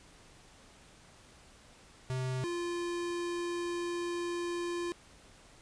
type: tone pair in turn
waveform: square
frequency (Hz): 129.1 / 347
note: C3 / F4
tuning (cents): -23 / -11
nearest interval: octave + perfect fourth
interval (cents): 1712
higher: second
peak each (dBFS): -33 / -34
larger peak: first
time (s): 2.1-2.44 / 2.44-4.92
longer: second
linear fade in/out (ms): 0
effects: pink hiss -58 dBFS RMS until 5.61 s + resampled to 22050 Hz